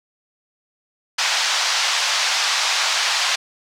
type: band-pass noise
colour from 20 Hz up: white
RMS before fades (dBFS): -20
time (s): 1.18-3.36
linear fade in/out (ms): 10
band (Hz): 730 to 5800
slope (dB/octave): 24
effects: none